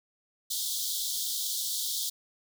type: high-pass noise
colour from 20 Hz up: pink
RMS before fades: -32 dBFS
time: 0.5-2.1 s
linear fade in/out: 10 ms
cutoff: 3300 Hz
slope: 96 dB/octave
effects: none